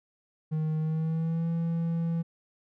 triangle tone with pitch glide, 156.4 to 166.66 Hz, D#3 to E3, +9 to +19 cents, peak -24 dBFS, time 0.51-2.23 s, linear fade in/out 20 ms, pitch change +110 cents, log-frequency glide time 0.79-1.48 s, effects none

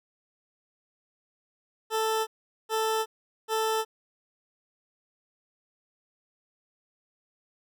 20% pulse tone bursts, 441 Hz, A4, 4 cents sharp, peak -20 dBFS, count 3, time 1.9-3.85 s, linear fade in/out 50 ms, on 370 ms, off 420 ms, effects none

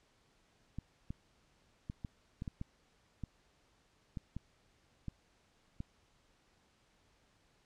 clicks, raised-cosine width 5 ms, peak -28 dBFS, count 12, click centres 0.786 / 1.105 / 1.899 / 2.048 / 2.421 / 2.478 / 2.614 / 3.237 / 4.172 / 4.366 / 5.083 / 5.804 s, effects pink hiss -71 dBFS RMS until 7.65 s + low-pass 7000 Hz 12 dB/octave

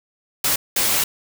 white noise bursts at uneven times, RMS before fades -19 dBFS, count 2, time 0.44-0.56 / 0.76-1.04 s, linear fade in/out 5 ms, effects none

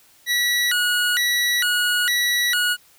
25% pulse tone with vibrato, 1679 Hz, G#6, 18 cents sharp, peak -14 dBFS, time 0.26-2.77 s, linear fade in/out 50 ms, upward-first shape square, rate 1.1 Hz, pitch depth 250 cents each way, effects white hiss -54 dBFS RMS until 2.98 s

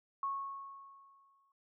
sine tone with exponential decay, 1100 Hz, C#6, 14 cents flat, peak -32 dBFS, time 0.23-1.52 s, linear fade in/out 2 ms, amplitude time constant 280 ms, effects none

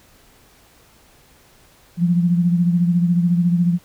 sine beating tone pair, 173 / 187 Hz, F3 / F#3, -16 / +19 cents, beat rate 14 Hz, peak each -14 / -23 dBFS, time 1.97-3.79 s, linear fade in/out 50 ms, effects pink hiss -52 dBFS RMS until 3.84 s

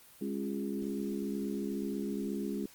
harmonic tone with a mistuned harmonic, 68.3 Hz, C#2, 25 cents flat, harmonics 3 / 4 / 5 / 6, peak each -36 / -38 / -40 / -42 dBFS, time 0.21-2.66 s, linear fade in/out 5 ms, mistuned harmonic 5, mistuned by +31 cents, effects white hiss -57 dBFS RMS until 2.74 s + Opus 32 kbps

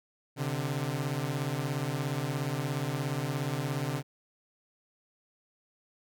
sawtooth beating tone pair, 130.81 / 147.81 Hz, C3 / D3, 0 / +11 cents, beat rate 17 Hz, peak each -29 dBFS, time 0.36-4.03 s, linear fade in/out 50 ms, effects none

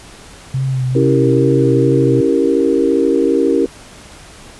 sine tone with vibrato, 130.5 Hz, C3, 4 cents flat, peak -14 dBFS, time 0.54-2.21 s, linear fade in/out 5 ms, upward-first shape sine, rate 2.3 Hz, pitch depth 40 cents each way
sine chord, C# diminished seventh, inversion none, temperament equal, 277.2 / 329.6 / 392 / 466.2 Hz, C#4 / E4 / G4 / Bb4, 0 / 0 / 0 / 0 cents, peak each -16 dBFS, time 0.95-3.66 s, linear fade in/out 5 ms
effects pink hiss -38 dBFS RMS until 4.59 s + resampled to 24000 Hz

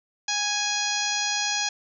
harmonic tone with a mistuned harmonic, 830.6 Hz, G#5, in tune, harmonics 1 / 2 / 3 / 4 / 5 / 6 / 7 / 8, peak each -32 / -32 / -32 / -32 / -32 / -32 / -32 / -32 dBFS, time 0.28-1.69 s, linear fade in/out 5 ms, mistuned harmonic 1, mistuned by -20 cents, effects none

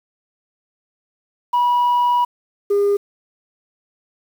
sine tone pair in turn, 972 / 404.9 Hz, B5 / G#4, -28 / -44 cents, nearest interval octave + minor third, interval 1516 cents, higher first, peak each -11 dBFS, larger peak neither, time 1.53-2.25 / 2.7-2.97 s, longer first, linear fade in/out 10 ms, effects tanh soft clip ceiling -12 dBFS + 7-bit

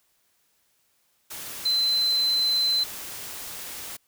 sine tone in noise, 4061 Hz, B7, 48 cents sharp, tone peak -20 dBFS, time 1.65-2.84 s, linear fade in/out 10 ms, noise white, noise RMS -37 dBFS, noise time 1.3-3.97 s, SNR +14 dB, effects white hiss -68 dBFS RMS until 4.07 s

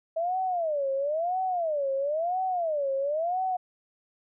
sine tone with vibrato, 638 Hz, D#5, 43 cents sharp, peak -25 dBFS, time 0.16-3.57 s, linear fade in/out 10 ms, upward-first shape sine, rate 0.99 Hz, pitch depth 290 cents each way, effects none

